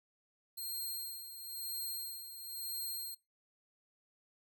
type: tone with tremolo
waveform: 5% pulse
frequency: 4204 Hz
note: C8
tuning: 7 cents sharp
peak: -31 dBFS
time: 0.57-3.15 s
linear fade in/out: 10 ms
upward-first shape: sine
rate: 1 Hz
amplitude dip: 65%
effects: noise-tail reverb RT60 0.2 s tail -18 dB re dry